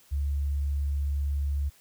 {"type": "tone", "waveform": "sine", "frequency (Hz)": 71, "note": "C#2", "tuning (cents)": 42, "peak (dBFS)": -25, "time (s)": [0.11, 1.7], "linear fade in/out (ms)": 20, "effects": ["white hiss -59 dBFS RMS until 1.8 s"]}